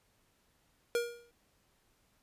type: tone with exponential decay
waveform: square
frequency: 474.3 Hz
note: A#4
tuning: 30 cents sharp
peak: -27 dBFS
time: 0.95-1.31 s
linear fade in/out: 1 ms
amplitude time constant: 77 ms
effects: pink hiss -72 dBFS RMS until 2.22 s + resampled to 32000 Hz